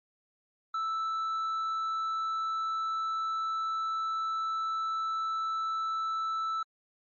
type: tone with tanh clipping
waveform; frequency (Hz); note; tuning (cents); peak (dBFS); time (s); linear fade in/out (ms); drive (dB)
sine; 1318; E6; -1; -30; 0.74-6.63; 5; 4
effects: MP3 32 kbps